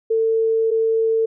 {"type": "tone pair in turn", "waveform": "sine", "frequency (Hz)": [448.3, 448.3], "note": ["A4", "A4"], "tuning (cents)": [32, 32], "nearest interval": "unison", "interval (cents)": 0, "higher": "neither", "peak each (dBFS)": -15, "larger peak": "neither", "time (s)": [[0.1, 0.71], [0.71, 1.26]], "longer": "first", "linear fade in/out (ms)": 10, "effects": []}